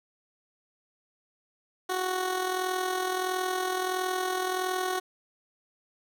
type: tone with amplitude modulation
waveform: 15% pulse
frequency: 370 Hz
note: F#4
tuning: in tune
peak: -19 dBFS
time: 1.89-5 s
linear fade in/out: 10 ms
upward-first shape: sine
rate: 41.5 Hz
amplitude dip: 50%
effects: none